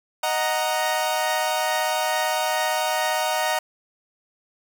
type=chord; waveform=sawtooth; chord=D# minor; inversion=none; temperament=equal; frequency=622.3 / 740 / 932.3 Hz; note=D#5 / F#5 / A#5; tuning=0 / 0 / 0 cents; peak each=-22 dBFS; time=0.23-3.59 s; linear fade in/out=5 ms; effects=8-bit